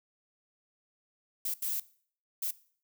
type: noise bursts at uneven times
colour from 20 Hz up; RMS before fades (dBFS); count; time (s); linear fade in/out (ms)
violet; -33; 3; 1.45-1.54 / 1.62-1.8 / 2.42-2.51; 5
effects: noise-tail reverb RT60 0.5 s tail -19 dB re dry